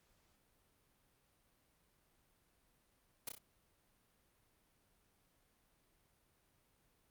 white noise with echo, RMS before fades -41 dBFS, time 3.27-3.29 s, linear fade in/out 5 ms, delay 31 ms, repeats 3, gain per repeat -5 dB, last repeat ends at 3.383 s, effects pink hiss -75 dBFS RMS until 7.1 s + Opus 48 kbps

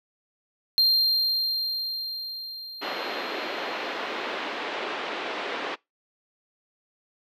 triangle tone with exponential decay, 4186 Hz, C8, in tune, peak -15 dBFS, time 0.78-4.65 s, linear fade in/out 0 ms, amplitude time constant 840 ms
pink band-pass noise, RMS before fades -32 dBFS, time 2.81-5.76 s, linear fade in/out 20 ms, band 320 to 3600 Hz, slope 24 dB/octave
effects noise-tail reverb RT60 0.2 s tail -24 dB re dry

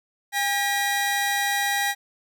sawtooth tone pair together, 806.8 / 1919 Hz, G5 / A#6, +50 / +50 cents, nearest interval octave + minor third, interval 1500 cents, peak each -21 dBFS, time 0.32-1.95 s, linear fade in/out 50 ms, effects none

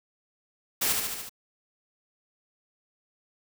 white noise with echo, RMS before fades -26 dBFS, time 0.81-0.93 s, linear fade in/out 10 ms, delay 73 ms, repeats 5, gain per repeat -3 dB, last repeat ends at 1.295 s, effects none

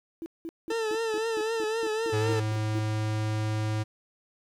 sine tone bursts, 329.6 Hz, E4, in tune, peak -33 dBFS, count 12, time 0.22-2.79 s, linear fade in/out 0 ms, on 40 ms, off 190 ms
40% pulse tone with vibrato, 443.3 Hz, A4, 13 cents sharp, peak -26 dBFS, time 0.7-2.4 s, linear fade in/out 5 ms, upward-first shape triangle, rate 3.9 Hz, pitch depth 70 cents each way
square tone, 108 Hz, A2, 32 cents flat, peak -27 dBFS, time 2.12-3.84 s, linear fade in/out 20 ms
effects low-pass 8000 Hz 12 dB/octave + 10-bit

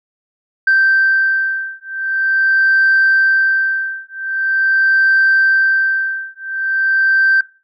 sine beating tone pair, 1562 / 1562.44 Hz, G6 / G6, -7 / -6 cents, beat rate 0.44 Hz, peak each -13 dBFS, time 0.67-7.41 s, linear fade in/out 5 ms, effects noise-tail reverb RT60 0.3 s tail -17 dB re dry + tanh soft clip ceiling -5 dBFS

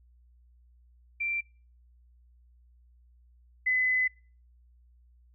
sine tone pair in turn, 2355 / 2017 Hz, D7 / B6, +4 / +36 cents, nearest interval minor third, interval 268 cents, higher first, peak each -28 / -23 dBFS, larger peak second, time 1.2-1.41 / 3.66-4.08 s, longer second, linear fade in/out 10 ms, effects noise-tail reverb RT60 0.4 s tail -26 dB re dry + added 60 Hz sine -57 dBFS peak until 5.34 s

